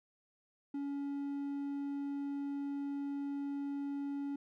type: tone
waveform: triangle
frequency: 281.8 Hz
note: C#4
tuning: 29 cents sharp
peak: -34 dBFS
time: 0.74-4.36 s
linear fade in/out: 5 ms
effects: none